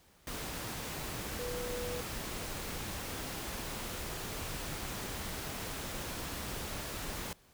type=tone in noise; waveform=sine; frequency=490 Hz; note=B4; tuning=14 cents flat; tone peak=-38 dBFS; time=1.39-2.01 s; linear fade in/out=2 ms; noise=pink; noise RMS=-40 dBFS; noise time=0.27-7.33 s; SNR=-1 dB; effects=pink hiss -64 dBFS RMS until 7.53 s